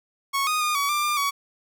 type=tone with pitch steps; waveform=sawtooth; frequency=1104 / 1240 / 1219 / 1132 / 1186 / 1197 / 1127 Hz; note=C#6 / D#6 / D#6 / C#6 / D6 / D6 / C#6; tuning=-7 / -6 / -36 / +36 / +17 / +33 / +28 cents; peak=-18 dBFS; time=0.33-1.31 s; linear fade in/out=20 ms; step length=140 ms; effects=none